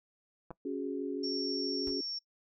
clicks, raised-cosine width 1 ms, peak -30 dBFS, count 2, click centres 0.506 / 0.512 s
sine chord, C# suspended fourth, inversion none, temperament just, 277.2 / 369.6 / 415.8 Hz, C#4 / F#4 / G#4, 0 / -2 / +2 cents, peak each -36 / -38 / -39 dBFS, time 0.65-2.01 s, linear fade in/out 5 ms
sine tone, 5480 Hz, F8, 34 cents flat, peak -36 dBFS, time 1.23-2.19 s, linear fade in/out 10 ms
brown noise with exponential decay, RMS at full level -39 dBFS, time 1.87-1.97 s, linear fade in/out 0 ms, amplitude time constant 20 ms
effects noise-tail reverb RT60 0.1 s tail -21 dB re dry

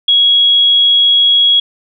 sine tone, 3322 Hz, G#7, in tune, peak -6 dBFS, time 0.08-1.6 s, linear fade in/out 5 ms, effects none

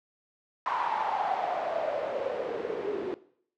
white noise with band-pass filter sweep, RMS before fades -31 dBFS, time 0.66-3.14 s, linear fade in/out 0 ms, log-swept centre 1000 to 370 Hz, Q 8, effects noise-tail reverb RT60 0.6 s tail -18 dB re dry + low-pass 3000 Hz 12 dB/octave

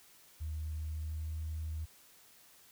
sine tone with pitch glide, 77.6 to 78.77 Hz, D#2 to D#2, -4 to +22 cents, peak -35 dBFS, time 0.4-1.86 s, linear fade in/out 20 ms, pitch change +26 cents, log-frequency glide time 0.89-1.36 s, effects tanh soft clip ceiling -31 dBFS + white hiss -61 dBFS RMS until 2.71 s

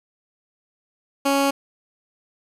15% pulse tone, 277.2 Hz, C#4, in tune, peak -11 dBFS, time 1.25-1.51 s, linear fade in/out 10 ms, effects resampled to 32000 Hz + 8-bit

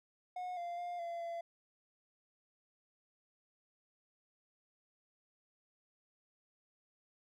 triangle tone with pitch steps, 726 / 694 / 704 / 683 / 679 Hz, F#5 / F5 / F5 / F5 / F5, -33 / -11 / +14 / -39 / -49 cents, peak -37 dBFS, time 0.36-1.41 s, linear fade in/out 5 ms, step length 210 ms, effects none

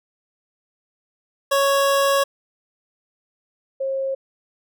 25% pulse / sine tone pair in turn, 554.4 / 537.7 Hz, C#5 / C5, 0 / +47 cents, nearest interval minor second, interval 53 cents, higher first, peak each -12 / -21 dBFS, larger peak first, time 1.51-2.24 / 3.8-4.15 s, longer first, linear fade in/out 10 ms, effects none

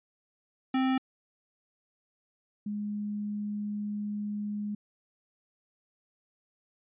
square / sine tone pair in turn, 261.6 / 207.6 Hz, C4 / G#3, 0 / 0 cents, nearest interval major third, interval 400 cents, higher first, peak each -25 / -31 dBFS, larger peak first, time 0.74-0.98 / 2.66-4.75 s, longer second, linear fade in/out 5 ms, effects resampled to 8000 Hz

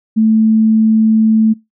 sine tone, 220 Hz, A3, in tune, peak -7 dBFS, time 0.16-1.54 s, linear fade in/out 20 ms, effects noise-tail reverb RT60 0.2 s tail -23 dB re dry

